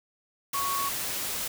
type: tone in noise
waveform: sine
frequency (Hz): 1111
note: C#6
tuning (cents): +4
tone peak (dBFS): -28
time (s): 0.54-0.89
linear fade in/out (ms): 5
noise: white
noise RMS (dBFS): -32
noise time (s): 0.53-1.48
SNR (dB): +1
effects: none